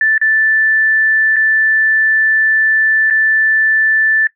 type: tone with dropouts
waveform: sine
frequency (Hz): 1760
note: A6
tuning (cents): 0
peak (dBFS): -9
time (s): 0.01-4.27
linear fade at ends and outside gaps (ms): 2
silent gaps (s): 0.179-0.214 / 1.36-1.365 / 3.101-3.107
effects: noise-tail reverb RT60 0.1 s tail -19 dB re dry